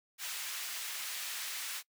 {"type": "high-pass noise", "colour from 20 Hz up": "pink", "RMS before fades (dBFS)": -40, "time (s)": [0.18, 1.83], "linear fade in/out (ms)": 50, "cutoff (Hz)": 1900, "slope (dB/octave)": 12, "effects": ["noise-tail reverb RT60 0.1 s tail -23 dB re dry"]}